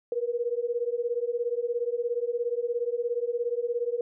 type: beating tone pair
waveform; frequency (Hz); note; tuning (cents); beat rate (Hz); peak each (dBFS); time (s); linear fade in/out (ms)
sine; 469.4 / 486.4; A#4 / B4; +12 / -26; 17; -29; 0.12-4.01; 2
effects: none